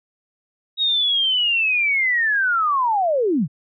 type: linear sweep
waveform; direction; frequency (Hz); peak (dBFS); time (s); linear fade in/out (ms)
sine; down; 3800 to 120; -16; 0.77-3.48; 50
effects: none